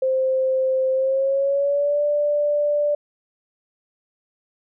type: tone with pitch glide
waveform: sine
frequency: 523.3 to 587.4 Hz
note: C5 to D5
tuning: 0 to 0 cents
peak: -17 dBFS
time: 0.02-2.95 s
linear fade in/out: 5 ms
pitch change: +200 cents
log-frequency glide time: 0.92-2.03 s
effects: none